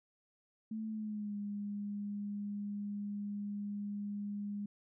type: tone with pitch glide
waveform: sine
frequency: 219.1 to 204.4 Hz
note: A3 to G#3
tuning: -7 to -27 cents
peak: -37 dBFS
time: 0.71-4.66 s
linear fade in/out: 5 ms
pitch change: -120 cents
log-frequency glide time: 0.88-1.36 s
effects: none